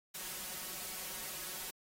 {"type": "noise with comb filter", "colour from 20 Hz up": "white", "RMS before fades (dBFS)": -43, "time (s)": [0.14, 1.71], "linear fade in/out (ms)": 10, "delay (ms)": 5.4, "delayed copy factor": 0.75, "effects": ["AAC 48 kbps"]}